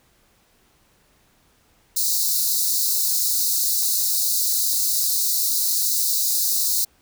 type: high-pass noise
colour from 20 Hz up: white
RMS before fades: -21 dBFS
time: 1.96-6.85 s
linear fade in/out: 10 ms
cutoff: 3900 Hz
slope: 96 dB/octave
effects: pink hiss -60 dBFS RMS until 7.01 s